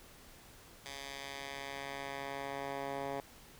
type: tone with band-pass filter sweep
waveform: 10% pulse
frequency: 138.59 Hz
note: C#3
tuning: in tune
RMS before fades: -42 dBFS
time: 0.86-3.2 s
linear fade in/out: 0 ms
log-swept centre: 4300 to 740 Hz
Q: 0.72
effects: pink hiss -57 dBFS RMS until 3.59 s